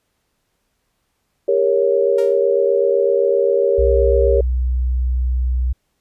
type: chord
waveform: sine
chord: G diminished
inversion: none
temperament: equal with one note detuned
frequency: 398.4 / 466.2 / 554.4 Hz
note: G4 / Bb4 / Db5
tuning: +28 / 0 / 0 cents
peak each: -17 dBFS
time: 1.48-4.41 s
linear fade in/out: 5 ms
type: tone with exponential decay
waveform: sawtooth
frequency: 466.2 Hz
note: A#4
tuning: in tune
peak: -24 dBFS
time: 2.18-2.44 s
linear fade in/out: 5 ms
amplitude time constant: 56 ms
type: tone with pitch glide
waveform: sine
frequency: 61.74 to 62.39 Hz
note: B1 to B1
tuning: 0 to +18 cents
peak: -15 dBFS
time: 3.78-5.73 s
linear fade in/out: 10 ms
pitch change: +18 cents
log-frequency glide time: 4.03-4.17 s
effects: pink hiss -69 dBFS RMS until 6 s + resampled to 32000 Hz